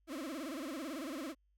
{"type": "tone with vibrato", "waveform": "35% pulse", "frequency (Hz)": 293.4, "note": "D4", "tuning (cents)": -2, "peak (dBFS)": -38, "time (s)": [0.07, 1.35], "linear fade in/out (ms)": 50, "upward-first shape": "sine", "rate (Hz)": 18, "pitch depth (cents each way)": 230, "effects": ["added 50 Hz sine -70 dBFS peak until 1.57 s"]}